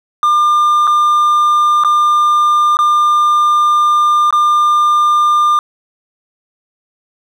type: tone with dropouts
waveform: triangle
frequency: 1200 Hz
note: D6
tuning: 37 cents sharp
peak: -6 dBFS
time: 0.23-5.59 s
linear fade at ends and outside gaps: 1 ms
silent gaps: 0.871-0.875 / 1.837-1.847 / 2.77-2.789 / 4.307-4.326 s
effects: none